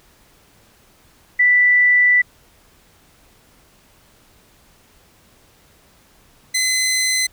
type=tone pair in turn; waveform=sine / 15% pulse; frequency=1975.5 / 2037 Hz; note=B6 / C7; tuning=0 / -47 cents; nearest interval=minor second; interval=53 cents; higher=second; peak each=-10 dBFS; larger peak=neither; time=1.39-2.22 / 6.54-7.27 s; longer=first; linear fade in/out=10 ms; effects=pink hiss -53 dBFS RMS until 7.32 s